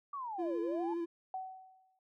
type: linear two-way sweep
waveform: sine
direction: down then up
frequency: 1173 to 415.3 to 902 Hz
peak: -38 dBFS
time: 0.13-0.94 s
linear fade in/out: 5 ms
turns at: 0.6 s
type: tone with vibrato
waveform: triangle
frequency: 340 Hz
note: F4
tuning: 46 cents flat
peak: -32 dBFS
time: 0.38-1.06 s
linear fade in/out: 20 ms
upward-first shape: square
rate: 12 Hz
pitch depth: 21 cents each way
type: tone with exponential decay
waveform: sine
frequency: 754 Hz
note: F#5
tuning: 32 cents sharp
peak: -35 dBFS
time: 1.34-1.99 s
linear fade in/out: 2 ms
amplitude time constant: 140 ms
effects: none